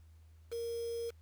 sine tone with quantisation, 466.2 Hz, A#4, in tune, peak -36 dBFS, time 0.51-1.11 s, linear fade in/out 20 ms, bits 8, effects added 80 Hz sine -56 dBFS peak until 1.21 s + pink hiss -74 dBFS RMS until 1.21 s

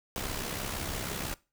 pink noise with amplitude modulation, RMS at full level -33 dBFS, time 0.16-1.34 s, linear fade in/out 0 ms, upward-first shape sine, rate 66.1 Hz, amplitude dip 55%, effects noise-tail reverb RT60 0.3 s tail -21 dB re dry

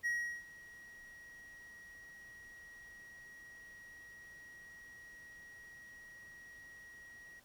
triangle tone with ADSR envelope, 1900 Hz, A#6, 33 cents sharp, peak -30 dBFS, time 0.03-7.4 s, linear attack 29 ms, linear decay 370 ms, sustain -21 dB, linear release 9 ms, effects pink hiss -66 dBFS RMS until 7.44 s

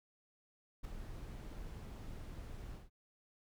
brown noise with ADSR envelope, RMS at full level -40 dBFS, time 0.83-2.9 s, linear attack 19 ms, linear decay 5 ms, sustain -7 dB, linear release 170 ms, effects none

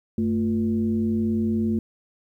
sine tone with frequency modulation, 222.8 Hz, A3, 22 cents sharp, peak -20 dBFS, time 0.18-1.79 s, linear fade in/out 2 ms, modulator 129 Hz, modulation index 0.68, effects 10-bit

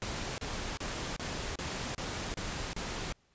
pink noise bursts, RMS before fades -37 dBFS, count 8, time 0.02-3.124 s, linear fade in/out 0 ms, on 360 ms, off 32 ms, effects pink hiss -70 dBFS RMS until 3.34 s + resampled to 16000 Hz

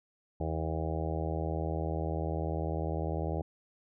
harmonic tone, 80.1 Hz, E2, 49 cents flat, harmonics 1 / 2 / 4 / 5 / 6 / 7 / 8 / 9 / 10, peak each -34 / -37 / -40 / -41 / -42 / -42 / -43 / -44 / -44 dBFS, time 0.4-3.42 s, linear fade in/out 5 ms, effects none

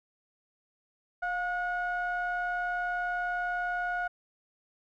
triangle ring-modulated tone, 370 Hz, F#4, in tune, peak -24 dBFS, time 1.22-4.08 s, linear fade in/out 10 ms, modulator 1080 Hz, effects none

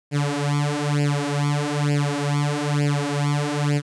sawtooth tone with flanger, 145.3 Hz, D3, 18 cents flat, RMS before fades -22 dBFS, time 0.11-3.82 s, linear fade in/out 50 ms, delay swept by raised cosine 0.4 to 6 ms, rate 1.1 Hz, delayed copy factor +0.95, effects resampled to 22050 Hz + 9-bit

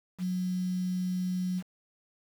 sine tone with quantisation, 182.6 Hz, F#3, 23 cents flat, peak -28 dBFS, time 0.18-1.63 s, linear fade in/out 50 ms, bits 8, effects none

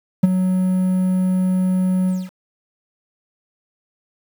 triangle tone with ADSR envelope, 185 Hz, F#3, in tune, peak -3 dBFS, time 0.23-2.3 s, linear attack 9 ms, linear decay 21 ms, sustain -10 dB, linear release 220 ms, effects 7-bit

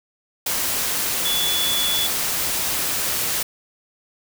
sine tone in noise, 3433 Hz, A7, 43 cents flat, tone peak -21 dBFS, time 1.25-2.07 s, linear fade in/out 5 ms, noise white, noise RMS -23 dBFS, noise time 0.46-3.43 s, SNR -1 dB, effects none

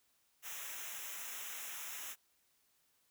white noise with comb filter, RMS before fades -45 dBFS, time 0.42-2.16 s, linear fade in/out 50 ms, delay 0.22 ms, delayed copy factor -0.85, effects white hiss -75 dBFS RMS until 3.1 s

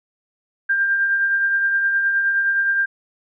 sine tone with tremolo, 1592 Hz, G6, 26 cents sharp, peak -14 dBFS, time 0.69-2.86 s, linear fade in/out 10 ms, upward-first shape triangle, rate 9.6 Hz, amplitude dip 40%, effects none

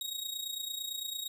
sawtooth tone with amplitude modulation, 3777 Hz, A#7, 22 cents sharp, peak -30 dBFS, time 0.01-1.28 s, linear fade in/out 2 ms, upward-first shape sine, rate 28.9 Hz, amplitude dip 70%, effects none

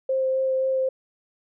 sine tone with vibrato, 526 Hz, C5, 9 cents sharp, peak -20 dBFS, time 0.09-0.89 s, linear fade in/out 5 ms, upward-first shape sine, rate 3.8 Hz, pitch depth 9 cents each way, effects none

